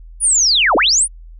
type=linear two-way sweep; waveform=sine; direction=down then up; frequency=9956 to 246.9 to 9956 Hz; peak=-10 dBFS; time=0.2-1.08 s; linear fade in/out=50 ms; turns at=0.76 s; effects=added 41 Hz sine -34 dBFS peak until 1.39 s